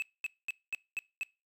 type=tone bursts; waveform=triangle; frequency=2600 Hz; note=E7; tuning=24 cents flat; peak=-30 dBFS; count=6; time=0-1.232 s; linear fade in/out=0 ms; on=22 ms; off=220 ms; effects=noise-tail reverb RT60 0.3 s tail -23 dB re dry